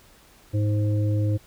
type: harmonic tone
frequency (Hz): 104.8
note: G#2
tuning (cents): +16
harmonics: 1 / 3 / 5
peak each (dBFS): -20 / -30 / -34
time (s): 0.53-1.38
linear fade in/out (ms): 20
effects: pink hiss -54 dBFS RMS until 1.46 s